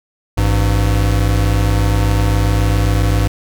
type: tone pair together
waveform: square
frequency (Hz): 53.61 / 101.2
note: A1 / G#2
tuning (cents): -44 / -44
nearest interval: major seventh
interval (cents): 1100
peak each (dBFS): -15 / -15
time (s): 0.37-3.28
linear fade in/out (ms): 10
effects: none